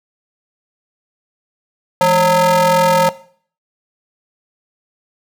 square ring-modulated tone, 186.6 Hz, F#3, 15 cents sharp, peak -7 dBFS, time 2.01-3.09 s, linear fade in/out 0 ms, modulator 725 Hz, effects noise-tail reverb RT60 0.5 s tail -18 dB re dry

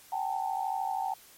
sine tone cluster, 763 / 816 / 898 Hz, G5 / G#5 / A5, -47 / -31 / +35 cents, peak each -32 / -35 / -34 dBFS, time 0.12-1.14 s, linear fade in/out 5 ms, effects white hiss -55 dBFS RMS until 1.37 s + MP3 64 kbps

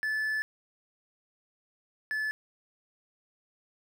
triangle tone pair in turn, 1738 / 1731.7 Hz, A6 / A6, -22 / -28 cents, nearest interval unison, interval 6 cents, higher first, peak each -26 / -27 dBFS, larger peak first, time 0.03-0.42 / 2.11-2.31 s, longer first, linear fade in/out 0 ms, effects none

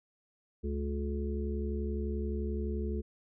harmonic tone, 71.6 Hz, D2, 43 cents flat, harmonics 1 / 3 / 5 / 6, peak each -33 / -38 / -40 / -41 dBFS, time 0.63-3.02 s, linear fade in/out 20 ms, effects none

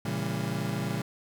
35% pulse chord, A# diminished seventh, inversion none, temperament just, 116.54 / 139.85 / 167.82 / 201.4 Hz, A#2 / C#3 / E3 / G3, 0 / +16 / +31 / +47 cents, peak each -33 dBFS, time 0.05-1.02 s, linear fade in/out 5 ms, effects none

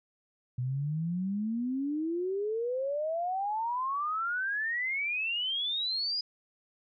sine exponential sweep, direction up, 121.8 to 4986 Hz, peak -29 dBFS, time 0.58-6.21 s, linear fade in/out 5 ms, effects none

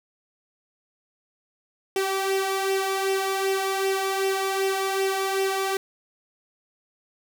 sawtooth tone with flanger, 386.6 Hz, G4, 24 cents flat, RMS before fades -25 dBFS, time 1.96-5.77 s, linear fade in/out 2 ms, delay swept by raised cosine 0.35 to 1.75 ms, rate 2.6 Hz, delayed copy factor +0.55, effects none

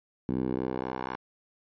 10% pulse tone with band-pass filter sweep, 64 Hz, C2, 38 cents flat, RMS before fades -32 dBFS, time 0.29-1.16 s, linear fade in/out 0 ms, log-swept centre 240 to 1100 Hz, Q 1.3, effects resampled to 11025 Hz

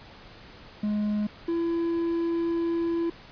triangle tone pair in turn, 209.5 / 336 Hz, G#3 / E4, +15 / +33 cents, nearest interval minor sixth, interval 818 cents, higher second, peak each -22 dBFS, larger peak neither, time 0.83-1.27 / 1.48-3.1 s, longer second, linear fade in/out 5 ms, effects pink hiss -48 dBFS RMS until 3.31 s + resampled to 11025 Hz

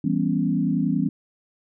sine chord, C# half-diminished seventh, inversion first, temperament equal, 164.81 / 196 / 246.9 / 277.2 Hz, E3 / G3 / B3 / C#4, 0 / 0 / 0 / 0 cents, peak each -25 dBFS, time 0.04-1.09 s, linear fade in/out 5 ms, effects none

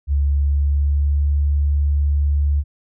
sine tone with pitch glide, 70.8 to 72.16 Hz, C#2 to D2, +37 to -30 cents, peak -14 dBFS, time 0.07-2.64 s, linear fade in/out 50 ms, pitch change +33 cents, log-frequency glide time 0.21-1.29 s, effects none

